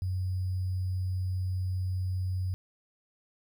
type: tone with sample-and-hold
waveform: sine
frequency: 92.5 Hz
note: F#2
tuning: in tune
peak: -28 dBFS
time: 0.02-2.54 s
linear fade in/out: 0 ms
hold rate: 4900 Hz
effects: none